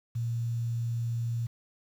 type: tone with quantisation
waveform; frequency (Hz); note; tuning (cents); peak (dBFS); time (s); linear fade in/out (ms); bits
sine; 117.2; A#2; +10; -28; 0.15-1.47; 10; 9
effects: none